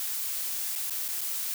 blue noise with dropouts, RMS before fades -32 dBFS, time 0-1.54 s, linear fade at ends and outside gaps 1 ms, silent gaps 0.754-0.758 / 0.898-0.906 / 1.081-1.086 / 1.209-1.213 s, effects none

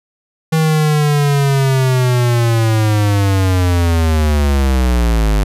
square linear sweep, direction down, 160.5 to 49.44 Hz, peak -11 dBFS, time 0.52-5.44 s, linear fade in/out 10 ms, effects resampled to 32000 Hz

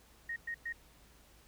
sine tone bursts, 1864.7 Hz, A#6, in tune, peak -36 dBFS, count 3, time 0.29-0.726 s, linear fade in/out 5 ms, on 72 ms, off 110 ms, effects added 56 Hz sine -64 dBFS peak until 1.47 s + pink hiss -63 dBFS RMS until 1.47 s

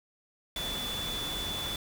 sine tone in noise, 3467 Hz, A7, 26 cents flat, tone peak -34 dBFS, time 0.56-1.76 s, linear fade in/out 2 ms, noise pink, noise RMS -38 dBFS, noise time 0.56-1.76 s, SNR +1 dB, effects none

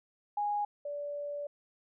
sine tone pair in turn, 826 / 579.5 Hz, G#5 / D5, -10 / -23 cents, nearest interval tritone, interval 613 cents, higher first, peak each -29 / -35 dBFS, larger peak first, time 0.37-0.65 / 0.85-1.47 s, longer second, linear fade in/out 5 ms, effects none

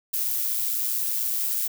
violet noise with amplitude modulation, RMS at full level -24 dBFS, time 0.13-1.68 s, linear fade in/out 10 ms, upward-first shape sine, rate 116 Hz, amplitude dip 45%, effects none

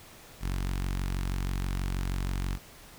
sawtooth tone with notch filter, 46.25 Hz, F#1, in tune, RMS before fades -31 dBFS, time 0.4-2.59 s, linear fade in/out 50 ms, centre 530 Hz, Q 0.89, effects pink hiss -51 dBFS RMS until 2.98 s

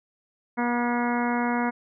harmonic tone with a mistuned harmonic, 240.5 Hz, B3, 46 cents flat, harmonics 1 / 2 / 3 / 4 / 5 / 6 / 7 / 8 / 9, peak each -25 / -33 / -31 / -30 / -37 / -34 / -37 / -39 / -37 dBFS, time 0.57-1.71 s, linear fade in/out 20 ms, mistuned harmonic 8, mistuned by +17 cents, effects none

